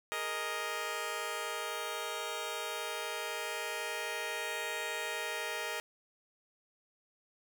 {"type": "chord", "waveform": "10% pulse", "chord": "Ab suspended second", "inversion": "none", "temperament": "just", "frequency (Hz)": [415.3, 467.2, 623], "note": ["Ab4", "Bb4", "Eb5"], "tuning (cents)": [0, 4, 2], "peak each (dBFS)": [-34, -31, -31], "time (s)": [0.12, 5.8], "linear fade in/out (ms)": 0, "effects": []}